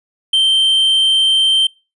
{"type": "tone", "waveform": "triangle", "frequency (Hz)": 3128, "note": "G7", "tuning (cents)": -4, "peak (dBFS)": -8, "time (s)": [0.33, 1.67], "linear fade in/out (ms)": 5, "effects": ["noise-tail reverb RT60 0.3 s tail -26 dB re dry", "resampled to 24000 Hz"]}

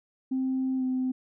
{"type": "tone with pitch glide", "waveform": "sine", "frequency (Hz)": [261.6, 257.3], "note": ["C4", "C4"], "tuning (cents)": [0, -29], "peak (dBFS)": -24, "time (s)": [0.31, 1.12], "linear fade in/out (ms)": 10, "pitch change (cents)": -29, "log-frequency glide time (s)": [0.77, 0.83], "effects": ["tanh soft clip ceiling -21 dBFS"]}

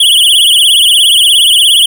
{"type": "tone with vibrato", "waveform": "square", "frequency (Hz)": 3136, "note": "G7", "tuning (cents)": 0, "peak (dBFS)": -4, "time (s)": [0, 1.86], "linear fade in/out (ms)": 5, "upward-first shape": "triangle", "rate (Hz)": 17, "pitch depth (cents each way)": 190, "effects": []}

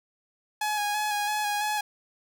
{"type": "tone with vibrato", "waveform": "sawtooth", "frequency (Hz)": 836, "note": "G#5", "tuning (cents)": 11, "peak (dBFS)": -22, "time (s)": [0.61, 1.81], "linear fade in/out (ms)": 5, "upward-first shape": "square", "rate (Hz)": 3, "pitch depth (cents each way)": 21, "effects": []}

